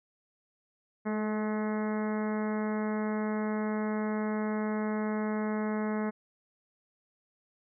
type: harmonic tone with a mistuned harmonic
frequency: 213.5 Hz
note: G#3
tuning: 48 cents sharp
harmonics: 1 / 2 / 3 / 4 / 5 / 6 / 7 / 8 / 9 / 10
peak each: -30 / -36 / -40 / -42 / -44 / -46 / -47 / -48 / -49 / -50 dBFS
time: 1.05-6.11 s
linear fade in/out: 20 ms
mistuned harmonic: 2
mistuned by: +18 cents
effects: none